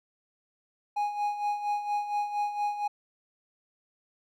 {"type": "tone with tremolo", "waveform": "triangle", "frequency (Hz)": 827, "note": "G#5", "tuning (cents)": -8, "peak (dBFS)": -23, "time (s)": [0.96, 2.88], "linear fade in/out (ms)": 10, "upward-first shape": "sine", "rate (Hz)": 4.3, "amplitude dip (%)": 65, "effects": []}